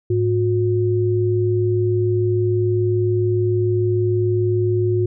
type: tone pair together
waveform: sine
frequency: 106.88 / 360 Hz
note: A2 / F#4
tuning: -50 / -47 cents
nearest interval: octave + major sixth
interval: 2103 cents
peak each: -18 dBFS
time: 0.1-5.06 s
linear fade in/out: 5 ms
effects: none